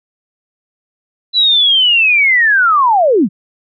sine linear sweep, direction down, 4000 to 155.56 Hz, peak -7 dBFS, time 1.33-3.29 s, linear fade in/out 50 ms, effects none

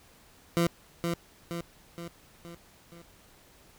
20% pulse tone with echo, 170 Hz, F3, 46 cents flat, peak -18 dBFS, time 0.57-0.67 s, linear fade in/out 0 ms, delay 470 ms, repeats 5, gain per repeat -5 dB, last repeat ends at 3.02 s, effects pink hiss -58 dBFS RMS until 3.78 s

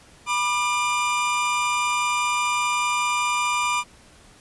square tone cluster, 980 / 1195 / 2394 Hz, B5 / D6 / D7, -14 / +30 / +33 cents, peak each -26 dBFS, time 0.26-3.84 s, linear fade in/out 50 ms, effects pink hiss -51 dBFS RMS until 4.4 s + resampled to 24000 Hz

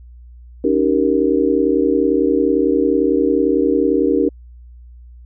sine chord, Eb dominant seventh, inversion third, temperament just, 280 / 311.1 / 388.9 / 466.7 Hz, Db4 / Eb4 / G4 / Bb4, +18 / 0 / -14 / +2 cents, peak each -18 dBFS, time 0.64-4.29 s, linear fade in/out 5 ms, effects added 60 Hz sine -37 dBFS peak until 5.25 s

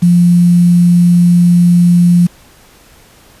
sine tone with quantisation, 174.61 Hz, F3, in tune, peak -4 dBFS, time 0.02-2.27 s, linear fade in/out 10 ms, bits 5, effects pink hiss -43 dBFS RMS until 3.4 s + resampled to 32000 Hz

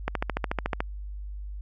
click train, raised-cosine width 0.5 ms, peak -11 dBFS, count 11, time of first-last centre 0.08-0.805 s, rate 13.8 Hz, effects added 50 Hz sine -34 dBFS peak until 1.61 s

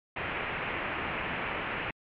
white low-pass noise, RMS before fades -34 dBFS, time 0.16-1.91 s, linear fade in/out 5 ms, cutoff 2700 Hz, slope 48 dB/octave, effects MP3 64 kbps

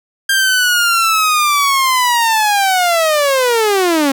sawtooth linear sweep, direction down, 1600 to 266 Hz, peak -7 dBFS, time 0.29-4.12 s, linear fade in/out 5 ms, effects none

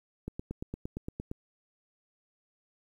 click train, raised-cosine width 3 ms, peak -23 dBFS, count 10, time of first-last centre 0.28-1.314 s, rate 8.7 Hz, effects 10-bit

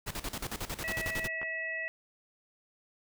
pink noise with tremolo, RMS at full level -36 dBFS, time 0.06-1.28 s, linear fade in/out 20 ms, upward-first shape square, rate 11 Hz, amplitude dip 80%
harmonic tone, 647 Hz, E5, 32 cents flat, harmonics 1 / 3 / 4, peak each -43 / -34 / -42 dBFS, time 0.84-1.88 s, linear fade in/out 0 ms
clicks, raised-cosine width 0.5 ms, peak -26 dBFS, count 2, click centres 1.416 / 1.43 s
effects none

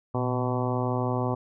harmonic tone with a mistuned harmonic, 125.8 Hz, B2, 32 cents sharp, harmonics 1 / 2 / 3 / 4 / 5 / 6 / 7 / 8 / 9, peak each -28 / -31 / -33 / -34 / -35 / -36 / -36 / -37 / -38 dBFS, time 0.14-1.35 s, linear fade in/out 10 ms, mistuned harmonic 1, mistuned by -85 cents, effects none

